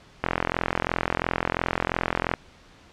click train, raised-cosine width 0.5 ms, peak -7 dBFS, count 91, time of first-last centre 0.24-2.338 s, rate 42.9 Hz, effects pink hiss -52 dBFS RMS until 2.92 s + low-pass 5000 Hz 12 dB/octave

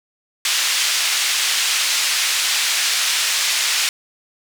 pink band-pass noise, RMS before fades -19 dBFS, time 0.45-3.89 s, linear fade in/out 2 ms, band 2400 to 7800 Hz, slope 12 dB/octave, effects none

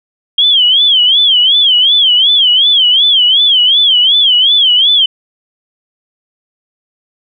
sine tone with vibrato, 3199 Hz, G7, 34 cents sharp, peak -5 dBFS, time 0.38-5.06 s, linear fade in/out 5 ms, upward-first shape sine, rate 2.7 Hz, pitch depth 160 cents each way, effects none

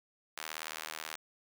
sawtooth tone with high-pass filter, 78.5 Hz, D#2, 16 cents sharp, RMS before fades -43 dBFS, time 0.37-1.16 s, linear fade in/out 5 ms, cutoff 1300 Hz, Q 0.69, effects none

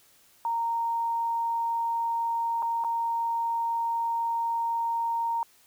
sine tone with dropouts, 926 Hz, A#5, 12 cents flat, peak -25 dBFS, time 0.45-5.43 s, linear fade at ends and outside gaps 1 ms, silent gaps 2.623-2.627 / 2.839-2.846 s, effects white hiss -60 dBFS RMS until 5.66 s

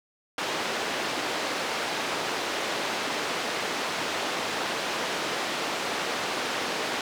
pink band-pass noise, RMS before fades -30 dBFS, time 0.38-7.01 s, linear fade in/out 2 ms, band 370 to 4800 Hz, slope 12 dB/octave, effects none

